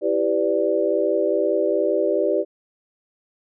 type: chord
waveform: sine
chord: E minor seventh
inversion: none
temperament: equal with one note detuned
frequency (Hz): 329.6 / 392 / 502.5 / 587.3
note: E4 / G4 / B4 / D5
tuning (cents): 0 / 0 / +30 / 0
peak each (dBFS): -25 / -22 / -24 / -22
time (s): 0.01-2.45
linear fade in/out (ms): 50
effects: none